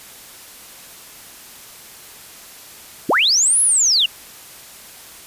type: linear two-way sweep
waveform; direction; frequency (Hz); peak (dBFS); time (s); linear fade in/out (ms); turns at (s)
sine; up then down; 168.4 to 10760 to 2695; -12; 3.09-4.06; 5; 3.61
effects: white hiss -40 dBFS RMS until 5.26 s + resampled to 32000 Hz